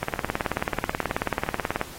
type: two click trains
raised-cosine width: 0.5 ms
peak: -9 / -21 dBFS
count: 34 / 4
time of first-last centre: 0.03-1.814 / 0.16-1.464 s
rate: 18.5 / 2.3 Hz
effects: pink hiss -42 dBFS RMS until 1.98 s + AAC 48 kbps